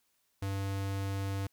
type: tone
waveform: square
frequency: 98 Hz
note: G2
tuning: in tune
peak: -33 dBFS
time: 0.42-1.47 s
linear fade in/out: 5 ms
effects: white hiss -75 dBFS RMS until 1.52 s